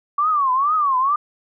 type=tone with vibrato; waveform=sine; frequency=1133 Hz; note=C#6; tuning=37 cents sharp; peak=-15 dBFS; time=0.18-1.16 s; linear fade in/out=5 ms; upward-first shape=triangle; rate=2.2 Hz; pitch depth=220 cents each way; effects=none